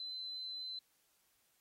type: tone with amplitude modulation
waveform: sine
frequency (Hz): 4048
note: B7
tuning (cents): +42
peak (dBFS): -40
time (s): 0-0.79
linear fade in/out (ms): 2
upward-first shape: sine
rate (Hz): 84.7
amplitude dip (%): 25
effects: white hiss -75 dBFS RMS until 1.6 s + AAC 48 kbps